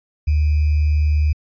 sine tone with sample-and-hold, 75.4 Hz, D2, 46 cents sharp, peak -13 dBFS, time 0.27-1.33 s, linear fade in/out 10 ms, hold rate 2450 Hz, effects resampled to 11025 Hz

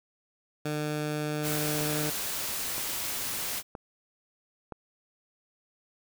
15% pulse tone, 150.7 Hz, D3, 45 cents sharp, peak -23 dBFS, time 0.65-2.1 s, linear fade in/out 5 ms
white noise, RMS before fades -33 dBFS, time 1.42-3.63 s, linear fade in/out 50 ms
click train, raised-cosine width 1 ms, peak -24 dBFS, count 4, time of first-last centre 1.81-4.723 s, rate 1.03 Hz
effects none

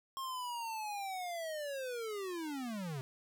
square linear sweep, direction down, 1078 to 126 Hz, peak -39 dBFS, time 0.17-3.01 s, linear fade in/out 0 ms, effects none

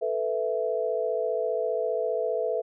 sine chord, A suspended second, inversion none, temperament just, 440 / 495 / 660 Hz, A4 / B4 / E5, 0 / +4 / +2 cents, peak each -29 dBFS, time 0.01-2.62 s, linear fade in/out 20 ms, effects none

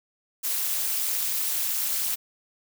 blue noise with amplitude modulation, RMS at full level -23 dBFS, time 0.43-2.16 s, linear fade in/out 20 ms, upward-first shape sine, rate 243 Hz, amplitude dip 90%, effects none

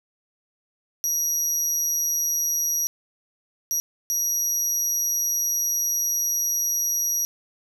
35% pulse tone bursts at uneven times, 5770 Hz, F#8, 44 cents flat, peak -19 dBFS, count 3, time 1.04-2.87 / 3.71-3.8 / 4.1-7.25 s, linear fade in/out 0 ms, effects none

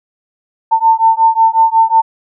sine beating tone pair, 896 / 901.5 Hz, A5 / A5, +31 / +42 cents, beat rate 5.5 Hz, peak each -10 dBFS, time 0.71-2.02 s, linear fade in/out 20 ms, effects none

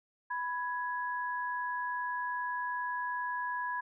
sine tone pair together, 990 / 1667.5 Hz, B5 / G#6, +4 / +7 cents, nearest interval major sixth, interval 903 cents, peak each -34 / -37 dBFS, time 0.3-3.81 s, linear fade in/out 10 ms, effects none

